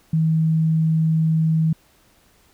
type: tone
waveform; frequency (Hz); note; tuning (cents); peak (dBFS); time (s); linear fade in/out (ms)
sine; 160; D#3; +49; -15; 0.13-1.73; 5
effects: pink hiss -57 dBFS RMS until 2.53 s